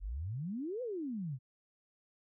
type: exponential two-way sweep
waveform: sine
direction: up then down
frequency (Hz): 41.81 to 520 to 120.2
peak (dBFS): -36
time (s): 0-1.39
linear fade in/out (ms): 50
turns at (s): 0.82
effects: none